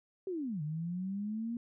sine linear two-way sweep, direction down then up, 392 to 146.83 to 238.5 Hz, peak -34 dBFS, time 0.27-1.57 s, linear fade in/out 2 ms, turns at 0.62 s, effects none

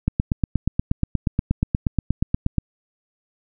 click train, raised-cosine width 5 ms, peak -6 dBFS, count 22, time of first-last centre 0.08-2.583 s, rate 8.39 Hz, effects none

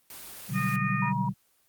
white noise, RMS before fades -43 dBFS, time 0.1-0.76 s, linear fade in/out 2 ms
sine chord, G major seventh, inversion first, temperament equal, 123.47 / 146.83 / 185 / 196 Hz, B2 / D3 / F#3 / G3, 0 / 0 / 0 / 0 cents, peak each -32 dBFS, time 0.48-1.34 s, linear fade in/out 50 ms
harmonic tone, 614 Hz, D#5, 23 cents flat, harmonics 2 / 3 / 4, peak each -31 / -33 / -34 dBFS, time 0.53-1.13 s, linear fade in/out 50 ms
sine tone, 956 Hz, A#5, 43 cents sharp, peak -30 dBFS, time 1.02-1.29 s, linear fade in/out 5 ms
effects white hiss -67 dBFS RMS until 1.68 s + Opus 24 kbps

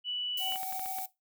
sine tone, 2960 Hz, F#7, in tune, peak -31 dBFS, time 0.04-0.58 s, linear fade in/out 50 ms
violet noise, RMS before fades -39 dBFS, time 0.37-1.06 s, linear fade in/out 5 ms
triangle tone with tremolo, 759 Hz, F#5, 44 cents sharp, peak -34 dBFS, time 0.39-1.07 s, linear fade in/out 50 ms, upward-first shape sine, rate 14 Hz, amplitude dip 35%
clicks, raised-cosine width 0.3 ms, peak -29 dBFS, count 7, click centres 0.522 / 0.559 / 0.632 / 0.725 / 0.795 / 0.859 / 0.985 s
effects noise-tail reverb RT60 0.2 s tail -18 dB re dry

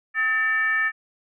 sine tone with frequency modulation, 1783 Hz, A6, 22 cents sharp, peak -19 dBFS, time 0.14-0.92 s, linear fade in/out 50 ms, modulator 503 Hz, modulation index 0.63, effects none

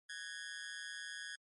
sawtooth tone with amplitude modulation, 1663 Hz, G#6, 2 cents sharp, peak -36 dBFS, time 0.09-1.36 s, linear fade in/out 10 ms, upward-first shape sine, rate 160 Hz, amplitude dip 100%, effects MP3 48 kbps

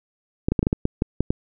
clicks, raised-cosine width 3 ms, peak -6 dBFS, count 10, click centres 0.485 / 0.52 / 0.592 / 0.629 / 0.669 / 0.729 / 0.854 / 1.021 / 1.206 / 1.305 s, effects none

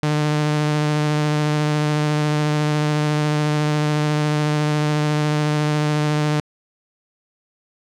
sawtooth tone with vibrato, 150.4 Hz, D3, 42 cents sharp, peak -13 dBFS, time 0.03-6.4 s, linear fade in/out 0 ms, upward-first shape triangle, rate 14 Hz, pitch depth 17 cents each way, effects low-pass 7000 Hz 12 dB/octave

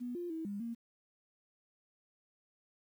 sine tone with pitch steps, 244.7 / 349.8 / 323 / 202.3 / 232.4 Hz, B3 / F4 / E4 / G#3 / A#3, -16 / +3 / -35 / -45 / -5 cents, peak -37 dBFS, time 0-0.75 s, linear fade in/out 20 ms, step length 150 ms, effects 11-bit

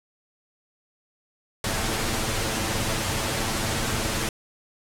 pink noise with comb filter, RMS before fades -26 dBFS, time 1.64-4.29 s, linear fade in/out 2 ms, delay 9 ms, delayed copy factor +0.6, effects low-pass 11000 Hz 12 dB/octave

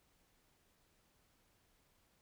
silence, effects pink hiss -74 dBFS RMS until 2.21 s

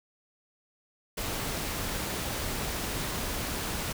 pink noise, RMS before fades -33 dBFS, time 1.17-3.93 s, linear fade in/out 10 ms, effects none

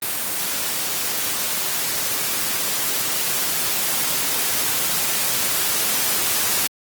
white noise with level ramp, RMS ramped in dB -24 to -20 dBFS, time 0.02-6.67 s, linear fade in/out 2 ms, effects high-pass 100 Hz 12 dB/octave + Opus 24 kbps

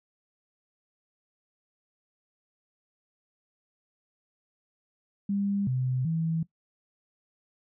sine tone with pitch steps, 200.1 / 128.2 / 162.9 Hz, G3 / C3 / E3, +36 / -35 / -20 cents, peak -25 dBFS, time 5.29-6.43 s, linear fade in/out 5 ms, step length 380 ms, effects noise-tail reverb RT60 0.1 s tail -18 dB re dry

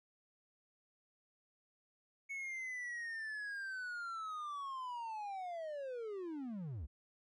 triangle linear sweep, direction down, 2217 to 58.27 Hz, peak -39 dBFS, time 2.29-6.87 s, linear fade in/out 20 ms, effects resampled to 24000 Hz

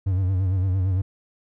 triangle tone with vibrato, 93.8 Hz, F#2, 24 cents sharp, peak -17 dBFS, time 0.06-1.02 s, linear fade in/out 10 ms, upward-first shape sine, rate 8.8 Hz, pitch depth 70 cents each way, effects none

